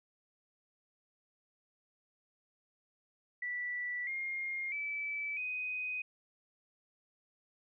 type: tone with pitch steps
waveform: sine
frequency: 1963 / 2128 / 2308 / 2502 Hz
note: B6 / C7 / D7 / D#7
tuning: -11 / +29 / -31 / +9 cents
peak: -35 dBFS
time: 3.42-6.02 s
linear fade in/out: 5 ms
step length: 650 ms
effects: none